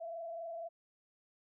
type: tone with frequency modulation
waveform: sine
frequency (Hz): 670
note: E5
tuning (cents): +28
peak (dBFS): -40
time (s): 0-0.69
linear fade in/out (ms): 20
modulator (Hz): 24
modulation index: 0.76
effects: none